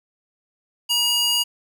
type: tone with high-pass filter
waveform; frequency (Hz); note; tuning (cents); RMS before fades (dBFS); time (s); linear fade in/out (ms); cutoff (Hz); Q
square; 956; A#5; +43; -20; 0.89-1.44; 20; 3200; 1.7
effects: none